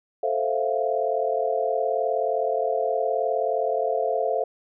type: chord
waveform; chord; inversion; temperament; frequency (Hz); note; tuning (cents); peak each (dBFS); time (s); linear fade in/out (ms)
sine; F major seventh; first; equal; 440 / 523.3 / 659.3 / 698.5; A4 / C5 / E5 / F5; 0 / 0 / 0 / 0; -27; 0.23-4.44; 5
effects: none